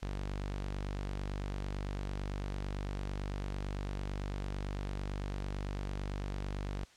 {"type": "tone", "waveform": "sawtooth", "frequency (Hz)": 48.95, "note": "G1", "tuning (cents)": -2, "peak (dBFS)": -32, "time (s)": [0.02, 6.85], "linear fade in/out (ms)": 10, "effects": ["white hiss -61 dBFS RMS until 6.96 s", "low-pass 6000 Hz 12 dB/octave"]}